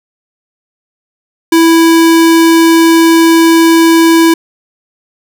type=tone; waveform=square; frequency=329.6 Hz; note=E4; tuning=in tune; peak=-4 dBFS; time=1.52-4.34 s; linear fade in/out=5 ms; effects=none